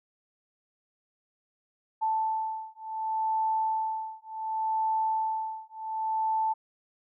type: beating tone pair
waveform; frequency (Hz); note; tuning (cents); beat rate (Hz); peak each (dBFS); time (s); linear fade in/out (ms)
sine; 880 / 880.68; A5 / A5; 0 / +1; 0.68; -30; 2.01-6.54; 20
effects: none